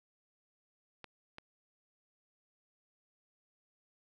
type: clicks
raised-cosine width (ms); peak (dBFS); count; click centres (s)
0.3; -30; 2; 1.043 / 1.384
effects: none